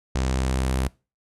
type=tone with low-pass filter sweep; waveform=sawtooth; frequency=65 Hz; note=C2; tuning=11 cents flat; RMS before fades=-24 dBFS; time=0.15-0.88 s; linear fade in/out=5 ms; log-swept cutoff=7100 to 11000 Hz; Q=1.7; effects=noise-tail reverb RT60 0.3 s tail -23 dB re dry